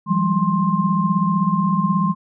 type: tone cluster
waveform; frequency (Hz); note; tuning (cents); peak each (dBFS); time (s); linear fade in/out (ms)
sine; 166.9 / 185.9 / 202.1 / 1056; E3 / F#3 / G#3 / C6; +22 / +8 / -47 / +16; -21; 0.06-2.15; 50
effects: none